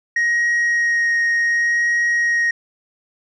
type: tone with vibrato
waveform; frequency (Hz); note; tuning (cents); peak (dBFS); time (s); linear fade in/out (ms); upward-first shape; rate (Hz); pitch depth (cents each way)
sine; 1879; A#6; +13; -12; 0.16-2.51; 5; sine; 0.68; 10
effects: tanh soft clip ceiling -14 dBFS